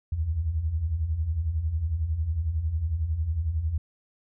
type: beating tone pair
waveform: sine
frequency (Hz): 71.6 / 82.6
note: D2 / E2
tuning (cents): -43 / +4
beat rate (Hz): 11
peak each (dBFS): -32 / -25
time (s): 0.12-3.78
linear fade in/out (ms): 5
effects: none